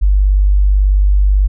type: tone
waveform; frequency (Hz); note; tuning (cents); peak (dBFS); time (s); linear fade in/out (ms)
sine; 49.12; G1; +4; -7; 0.01-1.48; 20
effects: none